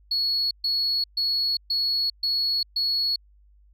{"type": "tone bursts", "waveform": "sine", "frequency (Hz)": 4363, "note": "C#8", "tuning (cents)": -28, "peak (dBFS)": -20, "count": 6, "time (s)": [0.11, 3.16], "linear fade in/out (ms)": 5, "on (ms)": 400, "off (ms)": 130, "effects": ["tanh soft clip ceiling -18 dBFS", "added 50 Hz sine -53 dBFS peak until 3.73 s"]}